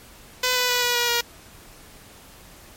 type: tone with pitch steps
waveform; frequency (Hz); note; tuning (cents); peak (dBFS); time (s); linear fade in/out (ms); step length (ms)
5% pulse; 503 / 497.2 / 491.5 / 485.9 / 480.3 / 474.8; B4 / B4 / B4 / B4 / B4 / A#4; +32 / +12 / -8 / -28 / -48 / +32; -8; 0.43-1.21; 5; 130
effects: pink hiss -47 dBFS RMS until 2.76 s + MP3 64 kbps